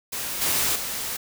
white noise with level steps, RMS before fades -30 / -23 / -30 dBFS, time 0.12-1.17 s, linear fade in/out 10 ms, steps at 0.41 / 0.75 s, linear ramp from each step 10 ms, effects none

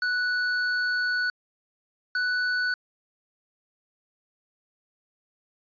square tone pair in turn, 1480 / 1486 Hz, F#6 / F#6, 0 / +7 cents, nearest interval unison, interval 7 cents, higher second, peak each -24 dBFS, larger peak neither, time 0.02-1.3 / 2.15-2.74 s, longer first, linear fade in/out 2 ms, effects resampled to 11025 Hz

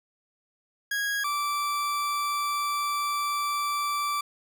40% pulse tone pair in turn, 1648 / 1165.3 Hz, G#6 / D6, -14 / -14 cents, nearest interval tritone, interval 600 cents, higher first, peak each -25 dBFS, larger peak neither, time 0.91-1.24 / 1.24-4.21 s, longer second, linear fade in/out 5 ms, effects none

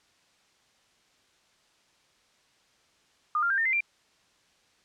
sine tone with pitch steps, 1219 / 1392.2 / 1590 / 1815.9 / 2074 / 2369 Hz, D#6 / F6 / G6 / A#6 / C7 / D7, -36 / -6 / +24 / -46 / -16 / +14 cents, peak -23 dBFS, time 3.35-3.806 s, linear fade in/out 2 ms, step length 76 ms, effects white hiss -65 dBFS RMS until 4.84 s + low-pass 6000 Hz 12 dB/octave

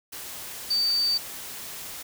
sine tone in noise, 4606 Hz, D8, 34 cents flat, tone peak -21 dBFS, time 0.7-1.18 s, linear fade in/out 10 ms, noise white, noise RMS -38 dBFS, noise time 0.12-2.03 s, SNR +14 dB, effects none

